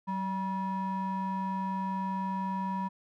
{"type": "ring-modulated tone", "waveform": "triangle", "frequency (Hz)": 387.9, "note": "G4", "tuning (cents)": -18, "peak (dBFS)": -25, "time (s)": [0.07, 2.89], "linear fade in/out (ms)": 20, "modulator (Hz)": 577, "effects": []}